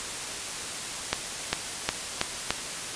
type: accelerating click train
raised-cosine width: 0.2 ms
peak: -5 dBFS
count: 5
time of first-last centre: 1.13-2.506 s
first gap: 400 ms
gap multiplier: 0.9
effects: white hiss -34 dBFS RMS until 2.95 s + resampled to 22050 Hz